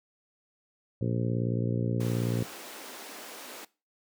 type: harmonic tone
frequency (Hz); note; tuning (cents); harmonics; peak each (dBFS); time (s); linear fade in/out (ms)
58.7; A#1; +13; 2 / 3 / 4 / 5 / 6 / 7 / 8 / 9; -29 / -33 / -35 / -37 / -39 / -40 / -41 / -42; 1.01-2.43; 5
type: high-pass noise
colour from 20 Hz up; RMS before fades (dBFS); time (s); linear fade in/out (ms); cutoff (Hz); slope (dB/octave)
pink; -44; 2-3.65; 5; 280; 24
effects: noise-tail reverb RT60 0.3 s tail -20 dB re dry